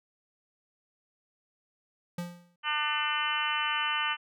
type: tone with exponential decay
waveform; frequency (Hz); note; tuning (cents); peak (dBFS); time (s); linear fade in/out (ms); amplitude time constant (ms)
square; 174.61; F3; 0; -31; 2.18-2.56; 5; 82
type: harmonic tone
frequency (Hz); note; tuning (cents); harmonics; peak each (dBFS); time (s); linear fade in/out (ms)
299.9; D4; +36; 3 / 4 / 5 / 6 / 7 / 8 / 9 / 10; -36 / -33 / -35 / -37 / -38 / -39 / -36 / -33; 2.63-4.17; 50
effects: none